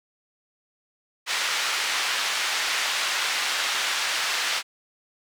pink band-pass noise, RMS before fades -26 dBFS, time 1.26-4.63 s, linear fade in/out 50 ms, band 1400 to 5600 Hz, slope 12 dB/octave, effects none

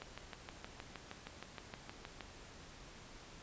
click train, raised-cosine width 0.3 ms, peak -29 dBFS, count 15, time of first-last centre 0.02-2.208 s, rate 6.4 Hz, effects pink hiss -55 dBFS RMS until 3.42 s + resampled to 16000 Hz

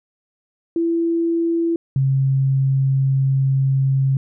sine tone pair in turn, 334.6 / 134.83 Hz, E4 / C#3, +26 / -48 cents, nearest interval octave + major third, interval 1574 cents, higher first, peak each -16 / -14 dBFS, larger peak second, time 0.76-1.76 / 1.96-4.17 s, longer second, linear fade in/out 2 ms, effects none

